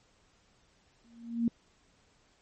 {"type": "tone with exponential growth", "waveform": "sine", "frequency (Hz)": 233.1, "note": "A#3", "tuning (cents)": 0, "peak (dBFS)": -22, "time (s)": [1.04, 1.48], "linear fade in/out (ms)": 2, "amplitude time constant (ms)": 95, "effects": ["pink hiss -67 dBFS RMS until 2.41 s", "MP3 32 kbps"]}